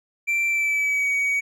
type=tone with pitch glide; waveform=triangle; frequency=2349 to 2257 Hz; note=D7 to C#7; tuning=0 to +31 cents; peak=-18 dBFS; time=0.27-1.41 s; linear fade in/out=20 ms; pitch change=-69 cents; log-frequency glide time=0.47-1.09 s; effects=none